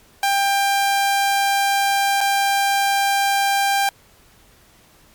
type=tone with dropouts; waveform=sawtooth; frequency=794 Hz; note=G5; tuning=22 cents sharp; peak=-12 dBFS; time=0.23-3.89 s; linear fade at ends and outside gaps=2 ms; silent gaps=2.207-2.211 s; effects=pink hiss -52 dBFS RMS until 5.14 s + MP3 96 kbps